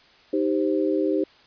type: chord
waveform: sine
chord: C minor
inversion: first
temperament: equal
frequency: 311.1 / 392 / 523.3 Hz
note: Eb4 / G4 / C5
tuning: 0 / 0 / 0 cents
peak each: -23 / -24 / -27 dBFS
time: 0.33-1.24 s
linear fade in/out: 5 ms
effects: white hiss -54 dBFS RMS until 1.46 s + resampled to 11025 Hz